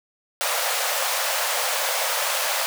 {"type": "high-pass noise", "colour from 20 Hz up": "pink", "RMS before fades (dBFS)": -24, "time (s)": [0.41, 2.66], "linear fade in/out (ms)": 0, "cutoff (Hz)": 500, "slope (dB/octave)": 96, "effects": []}